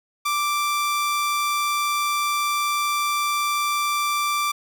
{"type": "tone", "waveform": "sawtooth", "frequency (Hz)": 1174.7, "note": "D6", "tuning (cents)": 0, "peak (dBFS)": -17, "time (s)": [0.25, 4.52], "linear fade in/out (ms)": 10, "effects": []}